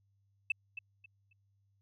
sine tone with echo, 2638 Hz, E7, 1 cent sharp, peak -26 dBFS, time 0.5-0.52 s, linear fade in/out 5 ms, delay 270 ms, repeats 3, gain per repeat -12 dB, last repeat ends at 1.33 s, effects tanh soft clip ceiling -22 dBFS + added 99 Hz sine -70 dBFS peak until 1.81 s

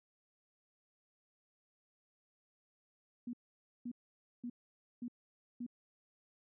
sine tone bursts, 241.7 Hz, B3, 37 cents flat, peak -39 dBFS, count 5, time 3.27-5.665 s, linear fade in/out 5 ms, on 63 ms, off 520 ms, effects none

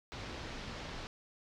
pink low-pass noise, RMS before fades -44 dBFS, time 0.12-1.07 s, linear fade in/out 0 ms, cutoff 5300 Hz, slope 24 dB/octave, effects none

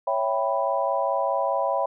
sine chord, C# half-diminished seventh, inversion none, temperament equal, 554.4 / 659.3 / 784 / 987.8 Hz, C#5 / E5 / G5 / B5, 0 / 0 / 0 / 0 cents, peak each -26 / -27 / -28 / -27 dBFS, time 0.07-1.86 s, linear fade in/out 5 ms, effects none

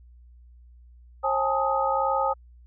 sine tone cluster, 537 / 817 / 879 / 1255 Hz, C5 / G#5 / A5 / D#6, +45 / -29 / -2 / +15 cents, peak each -27 dBFS, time 1.23-2.34 s, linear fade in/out 20 ms, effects added 60 Hz sine -48 dBFS peak until 2.66 s

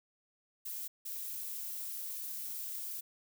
violet noise bursts at uneven times, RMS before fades -41 dBFS, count 2, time 0.65-0.88 / 1.05-3.01 s, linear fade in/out 10 ms, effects none

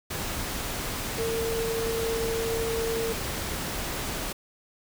sine tone in noise, 455 Hz, A#4, 42 cents flat, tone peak -27 dBFS, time 1.18-3.13 s, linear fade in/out 10 ms, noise pink, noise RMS -32 dBFS, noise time 0.1-4.33 s, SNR +2 dB, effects none

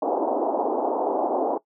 white band-pass noise, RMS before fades -24 dBFS, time 0.02-1.58 s, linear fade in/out 5 ms, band 270 to 880 Hz, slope 48 dB/octave, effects noise-tail reverb RT60 0.1 s tail -19 dB re dry

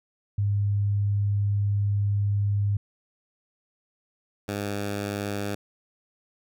sine / 10% pulse tone pair in turn, 101.6 / 101.6 Hz, G#2 / G#2, -38 / -38 cents, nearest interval unison, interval 0 cents, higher neither, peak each -21 / -20 dBFS, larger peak second, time 0.38-2.77 / 4.48-5.55 s, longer first, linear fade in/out 5 ms, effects none

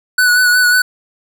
square tone with vibrato, 1480 Hz, F#6, in tune, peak -9 dBFS, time 0.18-0.82 s, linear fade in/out 5 ms, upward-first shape sine, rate 5.5 Hz, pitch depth 27 cents each way, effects none

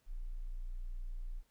sine tone, 29.58 Hz, A#0, 26 cents sharp, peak -38 dBFS, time 0.06-1.43 s, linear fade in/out 50 ms, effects pink hiss -75 dBFS RMS until 1.5 s

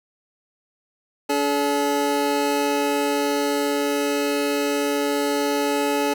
25% pulse tone pair together, 286 / 428.9 Hz, D4 / A4, -46 / -44 cents, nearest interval perfect fifth, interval 702 cents, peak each -19 dBFS, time 1.29-6.14 s, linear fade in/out 10 ms, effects none

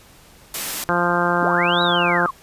white high-pass noise, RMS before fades -26 dBFS, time 0.54-0.84 s, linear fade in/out 2 ms, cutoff 130 Hz, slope 96 dB/octave
harmonic tone, 174.61 Hz, F3, in tune, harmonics 1 / 2 / 3 / 4 / 5 / 6 / 7 / 8 / 9, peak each -25 / -25 / -25 / -25 / -25 / -25 / -25 / -25 / -25 dBFS, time 0.89-2.26 s, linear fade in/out 0 ms
sine linear two-way sweep, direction up then down, 186.5 to 3951 to 1002 Hz, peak -21 dBFS, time 1.42-2.31 s, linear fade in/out 10 ms, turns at 1.82 s
effects pink hiss -48 dBFS RMS until 2.42 s + resampled to 32000 Hz

